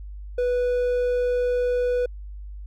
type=tone; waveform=triangle; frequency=492.5 Hz; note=B4; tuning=5 cents flat; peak=-18 dBFS; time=0.38-2.06 s; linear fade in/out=5 ms; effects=added 50 Hz sine -34 dBFS peak until 2.66 s